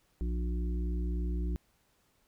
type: harmonic tone with a mistuned harmonic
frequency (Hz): 59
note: A#1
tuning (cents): +22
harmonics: 1 / 3 / 5 / 6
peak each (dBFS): -30 / -40 / -44 / -46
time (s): 0.21-1.56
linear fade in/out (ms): 0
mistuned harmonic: 6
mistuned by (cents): +22
effects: pink hiss -71 dBFS RMS until 2.27 s